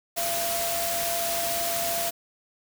sine tone in noise, 682 Hz, F5, 41 cents flat, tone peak -29 dBFS, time 0.16-2.11 s, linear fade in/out 20 ms, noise white, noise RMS -29 dBFS, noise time 0.16-2.11 s, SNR -3 dB, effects none

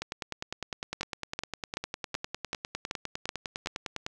two click trains, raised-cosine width 0.2 ms, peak -16 / -14 dBFS, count 41 / 8, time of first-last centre 0.02-4.064 / 1.01-3.672 s, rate 9.89 / 2.63 Hz, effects none

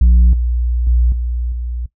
sine tone with level steps, 60 Hz, B1, 49 cents flat, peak -3 / -13 / -8 / -16 / -19 dBFS, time 0.01-1.86 s, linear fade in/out 5 ms, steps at 0.33 / 0.87 / 1.12 / 1.52 s, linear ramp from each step 2 ms, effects noise-tail reverb RT60 0.1 s tail -18 dB re dry + tanh soft clip ceiling -5 dBFS

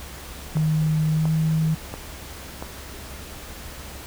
sine tone with pitch glide, 155.9 to 158.63 Hz, D#3 to D#3, +4 to +34 cents, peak -18 dBFS, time 0.55-1.75 s, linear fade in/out 10 ms, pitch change +30 cents, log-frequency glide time 1.11-1.31 s
click train, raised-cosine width 1 ms, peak -17 dBFS, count 4, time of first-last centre 0.57-2.625 s, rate 1.46 Hz
effects added 68 Hz sine -41 dBFS peak until 4.06 s + pink hiss -39 dBFS RMS until 4.06 s

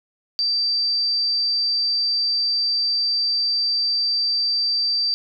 sine tone, 4669 Hz, D8, 11 cents flat, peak -18 dBFS, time 0.39-5.14 s, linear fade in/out 0 ms, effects none

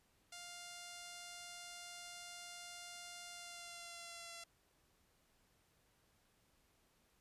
5% pulse tone with pitch glide, 701 to 681.4 Hz, F5 to F5, +6 to -43 cents, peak -38 dBFS, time 0.32-4.44 s, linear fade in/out 5 ms, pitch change -49 cents, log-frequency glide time 3.29-4.32 s, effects pink hiss -75 dBFS RMS until 7.2 s + resampled to 32000 Hz

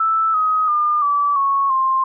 sine tone with pitch steps, 1318.5 / 1261.1 / 1206.3 / 1153.8 / 1103.6 / 1055.6 Hz, E6 / D#6 / D6 / D6 / C#6 / C6, 0 / +23 / +46 / -31 / -8 / +15 cents, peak -14 dBFS, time 0-2.04 s, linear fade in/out 5 ms, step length 340 ms, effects none

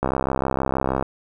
click train, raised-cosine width 1 ms, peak -7 dBFS, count 67, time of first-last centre 0.03-1.025 s, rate 66.3 Hz, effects 8-bit

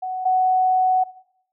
sine tone pair in turn, 744 / 744 Hz, F#5 / F#5, +9 / +9 cents, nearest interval unison, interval 0 cents, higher neither, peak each -24 / -15 dBFS, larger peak second, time 0.02-0.25 / 0.25-1.04 s, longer second, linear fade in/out 10 ms, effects noise-tail reverb RT60 0.7 s tail -18 dB re dry

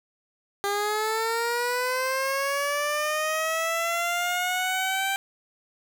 15% pulse linear sweep, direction up, 399.5 to 784 Hz, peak -18 dBFS, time 0.64-5.16 s, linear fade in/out 0 ms, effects none

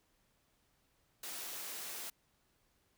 white high-pass noise, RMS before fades -44 dBFS, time 1.23-2.1 s, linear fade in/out 5 ms, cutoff 250 Hz, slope 12 dB/octave, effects pink hiss -75 dBFS RMS until 2.97 s

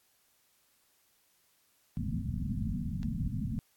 white low-pass noise, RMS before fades -34 dBFS, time 1.97-3.59 s, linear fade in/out 0 ms, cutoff 250 Hz, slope 96 dB/octave
click, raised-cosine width 0.2 ms, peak -32 dBFS, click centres 3.031 s
effects white hiss -70 dBFS RMS until 3.76 s + AAC 64 kbps

